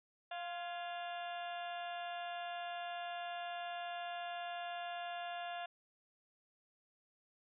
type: harmonic tone with a mistuned harmonic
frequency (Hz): 349.2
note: F4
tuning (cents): 0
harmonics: 2 / 3 / 4 / 5 / 6 / 7 / 8 / 9 / 10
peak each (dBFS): -42 / -54 / -52 / -51 / -61 / -59 / -52 / -61 / -55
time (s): 0.31-5.66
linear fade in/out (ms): 5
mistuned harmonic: 5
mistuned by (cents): -57
effects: none